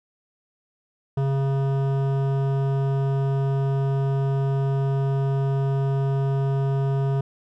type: tone with hard clipping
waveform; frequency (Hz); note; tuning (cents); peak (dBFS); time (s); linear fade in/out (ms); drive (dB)
sine; 136.6; C#3; -25; -22; 1.17-7.21; 5; 14
effects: none